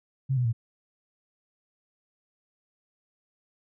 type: tone with pitch steps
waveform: sine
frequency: 133.7 / 124.03 / 115.06 Hz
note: C3 / B2 / A#2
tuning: +38 / +8 / -22 cents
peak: -22 dBFS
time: 0.29-0.53 s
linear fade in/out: 20 ms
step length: 80 ms
effects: none